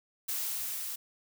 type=noise with level ramp; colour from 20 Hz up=blue; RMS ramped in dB=-33 to -38 dBFS; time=0.28-0.96 s; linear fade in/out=10 ms; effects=none